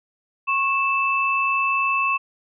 sine tone pair together, 1094.1 / 2637 Hz, C#6 / E7, -23 / 0 cents, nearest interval octave + minor third, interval 1523 cents, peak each -21 dBFS, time 0.47-2.18 s, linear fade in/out 20 ms, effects none

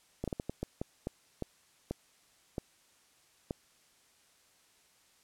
slowing click train, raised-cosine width 2 ms, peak -21 dBFS, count 12, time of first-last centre 0.24-3.508 s, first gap 37 ms, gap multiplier 1.38, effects white hiss -66 dBFS RMS until 5.23 s + low-pass 10000 Hz 12 dB/octave

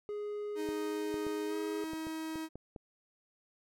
triangle tone, 415.7 Hz, G#4, 2 cents sharp, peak -34 dBFS, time 0.09-1.84 s, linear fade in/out 0 ms
45% pulse tone with pitch glide, 311.2 to 318.5 Hz, D#4 to D#4, 0 to +41 cents, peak -37 dBFS, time 0.55-2.49 s, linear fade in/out 50 ms, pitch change +41 cents, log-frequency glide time 1.47-1.56 s
clicks, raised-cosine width 2 ms, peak -31 dBFS, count 8, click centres 0.689 / 1.142 / 1.267 / 1.934 / 2.069 / 2.357 / 2.556 / 2.762 s
effects none

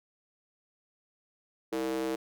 square tone with high-pass filter, 65.1 Hz, C2, 8 cents flat, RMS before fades -32 dBFS, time 1.72-2.16 s, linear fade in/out 10 ms, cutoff 380 Hz, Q 8.3, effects none

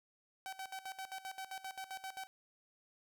sawtooth tone with tremolo, 765 Hz, G5, 42 cents flat, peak -38 dBFS, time 0.46-2.27 s, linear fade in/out 0 ms, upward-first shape square, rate 7.6 Hz, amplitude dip 80%, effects none

